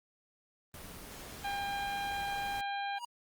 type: noise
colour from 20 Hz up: pink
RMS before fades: -47 dBFS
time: 0.74-2.61 s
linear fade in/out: 2 ms
type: harmonic tone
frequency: 801 Hz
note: G5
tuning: 37 cents sharp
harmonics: 1 / 2 / 3 / 4 / 5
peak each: -35 / -41 / -45 / -47 / -49 dBFS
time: 1.44-2.99 s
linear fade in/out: 10 ms
type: tone with exponential growth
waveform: square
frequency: 955 Hz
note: A#5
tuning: 42 cents sharp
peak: -36 dBFS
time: 2.92-3.05 s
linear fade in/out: 5 ms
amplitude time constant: 28 ms
effects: Opus 24 kbps